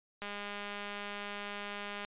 click train, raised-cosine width 0.3 ms, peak -25 dBFS, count 374, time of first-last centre 0.22-2.048 s, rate 204 Hz, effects resampled to 8000 Hz

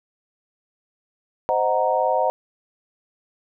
sine chord, C half-diminished seventh, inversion none, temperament equal with one note detuned, 520.2 / 622.3 / 740 / 932.3 Hz, C5 / Eb5 / Gb5 / Bb5, -10 / 0 / 0 / 0 cents, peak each -23 dBFS, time 1.49-2.3 s, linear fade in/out 0 ms, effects none

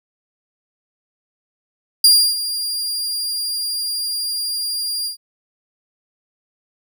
sawtooth tone with ADSR envelope, 4804 Hz, D8, 38 cents sharp, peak -4 dBFS, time 2.04-5.17 s, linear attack 4 ms, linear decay 310 ms, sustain -14 dB, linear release 110 ms, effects none

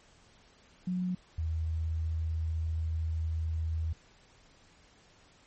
sine tone pair in turn, 181.6 / 80.54 Hz, F#3 / E2, -32 / -40 cents, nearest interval octave + major second, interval 1408 cents, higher first, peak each -29 / -29 dBFS, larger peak neither, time 0.87-1.15 / 1.38-3.93 s, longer second, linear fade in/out 5 ms, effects pink hiss -61 dBFS RMS until 5.46 s + MP3 32 kbps

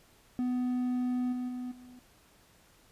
triangle tone with level steps, 249.3 Hz, B3, 16 cents sharp, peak -26 / -30 / -33 / -47 dBFS, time 0.39-1.99 s, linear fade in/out 0 ms, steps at 1.32 / 1.48 / 1.71 s, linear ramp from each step 10 ms, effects pink hiss -62 dBFS RMS until 2.91 s + resampled to 32000 Hz

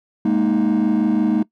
triangle chord, Ab suspended second, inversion none, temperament just, 207.7 / 233.6 / 311.5 Hz, Ab3 / Bb3 / Eb4, 0 / +4 / +2 cents, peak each -16 dBFS, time 0.25-1.43 s, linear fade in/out 5 ms, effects noise-tail reverb RT60 0.1 s tail -21 dB re dry + tanh soft clip ceiling -9 dBFS

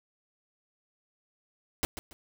pink noise with echo, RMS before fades -28 dBFS, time 1.83-1.85 s, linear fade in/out 0 ms, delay 140 ms, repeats 2, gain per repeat -11 dB, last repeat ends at 2.13 s, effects none

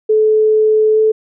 sine tone with pitch glide, 432.5 to 436 Hz, A4 to A4, -30 to -16 cents, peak -8 dBFS, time 0.09-1.12 s, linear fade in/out 10 ms, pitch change +14 cents, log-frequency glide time 0.93-0.99 s, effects none

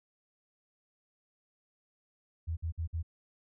sine tone bursts, 82.41 Hz, E2, in tune, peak -31 dBFS, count 4, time 2.47-3.029 s, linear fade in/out 20 ms, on 100 ms, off 53 ms, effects none

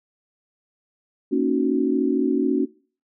sine chord, D# minor seventh, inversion second, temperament equal, 233.1 / 277.2 / 311.1 / 370 Hz, A#3 / C#4 / D#4 / F#4, 0 / 0 / 0 / 0 cents, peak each -25 / -21 / -27 / -23 dBFS, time 1.31-2.66 s, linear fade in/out 20 ms, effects noise-tail reverb RT60 0.4 s tail -21 dB re dry

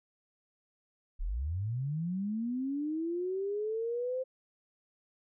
sine linear sweep, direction up, 30.87 to 523.3 Hz, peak -31 dBFS, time 1.19-4.24 s, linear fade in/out 20 ms, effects none

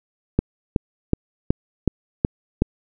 click train, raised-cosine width 3 ms, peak -3 dBFS, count 7, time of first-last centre 0.39-2.62 s, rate 2.69 Hz, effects none

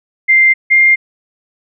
sine tone pair in turn, 2093 / 2111 Hz, C7 / C7, 0 / +15 cents, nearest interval unison, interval 15 cents, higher second, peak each -5 dBFS, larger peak neither, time 0.28-0.54 / 0.7-0.96 s, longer neither, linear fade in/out 20 ms, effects none

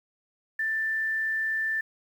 sine tone, 1772 Hz, A6, 12 cents sharp, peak -25 dBFS, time 0.59-1.81 s, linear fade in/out 5 ms, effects 9-bit

